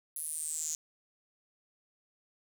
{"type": "tone with high-pass filter sweep", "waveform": "sawtooth", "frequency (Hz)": 155.56, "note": "D#3", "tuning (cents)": 0, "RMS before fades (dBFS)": -37, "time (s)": [0.16, 0.75], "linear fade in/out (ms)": 0, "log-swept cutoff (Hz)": [11000, 6600], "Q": 9.8, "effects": []}